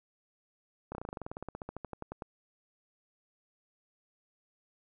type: slowing click train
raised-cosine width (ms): 1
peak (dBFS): -25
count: 23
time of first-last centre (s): 0.92-2.222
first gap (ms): 30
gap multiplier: 1.06
effects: none